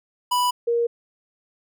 square / sine tone pair in turn, 987 / 470 Hz, B5 / A#4, -1 / +14 cents, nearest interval octave + minor second, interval 1285 cents, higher first, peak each -19 / -18 dBFS, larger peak second, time 0.31-0.51 / 0.67-0.87 s, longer neither, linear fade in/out 10 ms, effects none

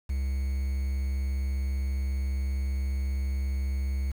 triangle tone with quantisation, 67.4 Hz, C#2, 48 cents flat, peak -24 dBFS, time 0.09-4.12 s, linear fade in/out 10 ms, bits 8, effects none

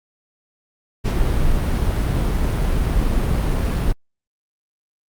brown noise, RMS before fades -18 dBFS, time 1.04-3.93 s, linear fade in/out 20 ms, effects Opus 48 kbps

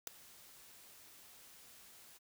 white noise with ADSR envelope, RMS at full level -36 dBFS, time 0.07-2.19 s, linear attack 3 ms, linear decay 5 ms, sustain -23 dB, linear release 29 ms, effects none

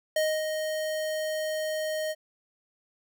square tone with ADSR envelope, 622.3 Hz, D#5, in tune, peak -23 dBFS, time 0.16-2.15 s, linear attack 4 ms, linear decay 260 ms, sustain -6 dB, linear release 42 ms, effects none

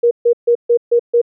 sine tone bursts, 474 Hz, A#4, 29 cents sharp, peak -8 dBFS, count 6, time 0.03-1.216 s, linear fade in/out 10 ms, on 81 ms, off 140 ms, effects none

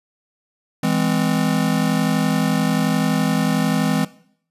square chord, E augmented, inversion none, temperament just, 164.81 / 206 / 257.5 Hz, E3 / G#3 / B#3, 0 / -14 / -28 cents, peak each -22 dBFS, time 0.83-4.05 s, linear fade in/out 5 ms, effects noise-tail reverb RT60 0.6 s tail -18 dB re dry + resampled to 32000 Hz

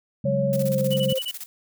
sine chord, C# suspended fourth, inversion none, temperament equal with one note detuned, 138.59 / 185 / 204.2 Hz, C#3 / F#3 / G#3, 0 / 0 / -29 cents, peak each -25 / -29 / -28 dBFS, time 0.24-1.13 s, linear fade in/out 5 ms
sine tone with pitch glide, 554.4 to 526.6 Hz, C#5 to C5, 0 to +11 cents, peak -22 dBFS, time 0.25-1.19 s, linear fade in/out 10 ms, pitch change -89 cents, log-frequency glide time 0.49-0.81 s
blue noise with tremolo, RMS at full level -34 dBFS, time 0.53-1.46 s, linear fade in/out 0 ms, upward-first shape square, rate 16 Hz, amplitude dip 80%
triangle tone bursts, 2960 Hz, F#7, in tune, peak -25 dBFS, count 5, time 0.91-1.313 s, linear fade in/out 10 ms, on 59 ms, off 27 ms
effects none

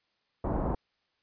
pink low-pass noise, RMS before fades -30 dBFS, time 0.44-0.75 s, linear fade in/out 5 ms, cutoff 970 Hz, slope 24 dB/octave, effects white hiss -75 dBFS RMS until 1.22 s + resampled to 11025 Hz

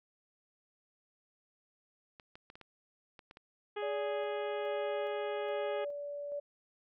clicks, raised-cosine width 0.3 ms, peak -35 dBFS, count 8, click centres 2.198 / 2.355 / 2.501 / 2.555 / 2.613 / 3.192 / 3.311 / 3.371 s
harmonic tone, 415.3 Hz, G#4, in tune, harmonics 1 / 2 / 3 / 4 / 5 / 6 / 7 / 8, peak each -37 / -43 / -47 / -49 / -51 / -53 / -54 / -55 dBFS, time 3.76-5.85 s, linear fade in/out 10 ms
sine tone with tremolo, 577 Hz, D5, 31 cents flat, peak -35 dBFS, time 3.82-6.4 s, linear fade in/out 10 ms, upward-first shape square, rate 1.2 Hz, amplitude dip 30%
effects none

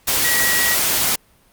sine tone in noise, 1921 Hz, B6, 48 cents flat, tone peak -19 dBFS, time 0.24-0.75 s, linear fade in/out 10 ms, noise white, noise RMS -18 dBFS, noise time 0.07-1.16 s, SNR -4 dB, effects pink hiss -55 dBFS RMS until 1.52 s + Opus 48 kbps

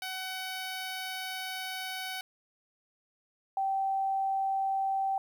10% pulse / sine tone pair in turn, 752 / 776.3 Hz, F#5 / G5, +28 / -17 cents, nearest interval minor second, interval 55 cents, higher second, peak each -27 dBFS, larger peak neither, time 0.02-2.21 / 3.57-5.18 s, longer first, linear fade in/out 2 ms, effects 11-bit

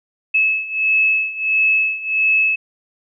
sine beating tone pair, 2594 / 2595.5 Hz, E7 / E7, -28 / -27 cents, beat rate 1.5 Hz, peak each -19 / -16 dBFS, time 0.34-2.56 s, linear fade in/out 10 ms, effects none

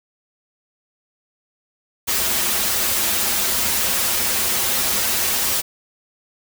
white noise with comb filter, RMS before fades -20 dBFS, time 2.07-5.62 s, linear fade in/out 20 ms, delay 6.8 ms, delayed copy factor -0.9, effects none

